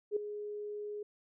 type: tone with ADSR envelope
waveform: sine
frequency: 416.5 Hz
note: G#4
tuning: 5 cents sharp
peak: -26 dBFS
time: 0.11-1.03 s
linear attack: 54 ms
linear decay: 4 ms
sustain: -12 dB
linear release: 5 ms
effects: none